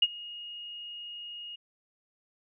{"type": "tone with ADSR envelope", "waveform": "sine", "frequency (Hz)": 2866, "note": "F7", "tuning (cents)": 44, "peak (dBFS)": -17, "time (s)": [0.02, 1.56], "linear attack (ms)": 6, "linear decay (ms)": 40, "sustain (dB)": -22, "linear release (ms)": 10, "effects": []}